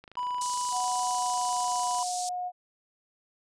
click train, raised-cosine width 0.3 ms, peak -32 dBFS, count 52, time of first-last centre 0.04-1.987 s, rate 26.2 Hz
triangle tone, 987.8 Hz, B5, in tune, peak -27 dBFS, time 0.17-2.03 s, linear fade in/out 2 ms
white band-pass noise, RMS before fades -36 dBFS, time 0.41-2.29 s, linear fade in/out 2 ms, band 4700 to 9100 Hz, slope 24 dB/octave
sine tone with pitch glide, 740 to 722.3 Hz, F#5 to F#5, 0 to -42 cents, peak -30 dBFS, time 0.71-2.52 s, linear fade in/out 50 ms, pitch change -42 cents, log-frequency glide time 0.9-2.07 s
effects resampled to 22050 Hz

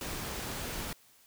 pink noise, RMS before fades -38 dBFS, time 0.01-0.93 s, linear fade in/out 2 ms, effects white hiss -62 dBFS RMS until 1.26 s

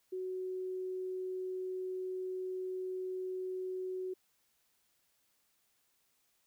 sine tone, 371.4 Hz, F#4, 7 cents sharp, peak -36 dBFS, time 0.12-4.14 s, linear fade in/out 10 ms, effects white hiss -75 dBFS RMS until 6.46 s

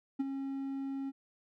triangle tone with ADSR envelope, 272.1 Hz, C#4, 32 cents flat, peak -25 dBFS, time 0.19-1.12 s, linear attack 13 ms, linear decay 24 ms, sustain -8 dB, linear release 35 ms, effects none

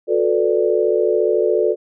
sine chord, B minor seventh, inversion second, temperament equal with one note detuned, 362.4 / 440 / 493.9 / 587.3 Hz, F#4 / A4 / B4 / D5, -36 / 0 / 0 / 0 cents, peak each -19 / -17 / -22 / -21 dBFS, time 0.07-1.76 s, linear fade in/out 50 ms, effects none

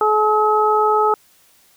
harmonic tone, 427 Hz, G#4, 48 cents sharp, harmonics 1 / 2 / 3, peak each -17 / -17 / -17 dBFS, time 0.01-1.14 s, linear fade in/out 2 ms, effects white hiss -54 dBFS RMS until 1.76 s

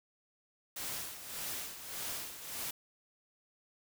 white noise with tremolo, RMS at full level -39 dBFS, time 0.76-2.71 s, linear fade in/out 5 ms, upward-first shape sine, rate 1.7 Hz, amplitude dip 65%, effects none

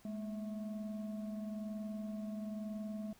sine tone with frequency modulation, 210 Hz, G#3, 19 cents sharp, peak -39 dBFS, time 0.05-3.13 s, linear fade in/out 2 ms, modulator 441 Hz, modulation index 0.57, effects pink hiss -65 dBFS RMS until 3.19 s

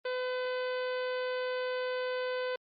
harmonic tone, 505 Hz, B4, 39 cents sharp, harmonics 1 / 2 / 3 / 4 / 5 / 6 / 7 / 8 / 9, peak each -32 / -42 / -41 / -47 / -49 / -49 / -51 / -55 / -53 dBFS, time 0.05-2.56 s, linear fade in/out 5 ms, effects Opus 24 kbps

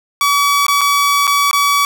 sawtooth tone with dropouts, 1140 Hz, C#6, 48 cents sharp, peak -7 dBFS, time 0.21-1.85 s, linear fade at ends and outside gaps 1 ms, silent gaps 0.666-0.682 / 0.81-0.814 / 1.27-1.276 / 1.512-1.53 s, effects none

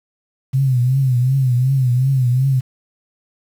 sine tone with vibrato, 129.1 Hz, C3, 23 cents flat, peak -12 dBFS, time 0.53-2.61 s, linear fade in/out 20 ms, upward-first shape triangle, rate 2.7 Hz, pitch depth 120 cents each way, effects 7-bit

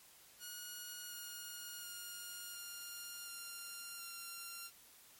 5% pulse tone with pitch steps, 1449 / 1434.8 / 1420.8 / 1406.9 / 1393.2 / 1379.6 Hz, F#6 / F6 / F6 / F6 / F6 / F6, -37 / +46 / +29 / +12 / -5 / -22 cents, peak -35 dBFS, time 0.39-4.71 s, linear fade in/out 50 ms, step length 720 ms, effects white hiss -62 dBFS RMS until 5.19 s + MP3 64 kbps

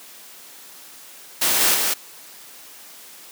white noise with echo, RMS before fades -19 dBFS, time 1.41-1.75 s, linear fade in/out 10 ms, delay 190 ms, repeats 1, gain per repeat -2 dB, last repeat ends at 1.94 s, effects white hiss -43 dBFS RMS until 3.31 s + high-pass 200 Hz 12 dB/octave

